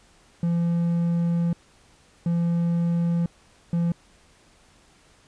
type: tone bursts at uneven times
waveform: triangle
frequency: 170.3 Hz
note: F3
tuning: 43 cents flat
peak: -18 dBFS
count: 3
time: 0.43-1.53 / 2.26-3.26 / 3.73-3.92 s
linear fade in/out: 2 ms
effects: pink hiss -57 dBFS RMS until 5.27 s + resampled to 22050 Hz